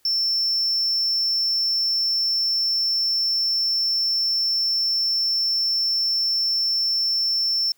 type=tone; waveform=triangle; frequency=5380 Hz; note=E8; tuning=34 cents sharp; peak=-18 dBFS; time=0.05-7.72 s; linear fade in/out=2 ms; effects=white hiss -63 dBFS RMS until 7.77 s